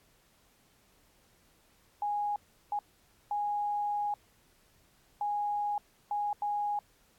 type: tone bursts at uneven times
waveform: sine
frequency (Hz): 826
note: G#5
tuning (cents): -10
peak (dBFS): -29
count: 6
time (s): 2.02-2.36 / 2.72-2.79 / 3.31-4.14 / 5.21-5.78 / 6.11-6.33 / 6.42-6.79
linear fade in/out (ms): 2
effects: pink hiss -66 dBFS RMS until 7.18 s + AAC 64 kbps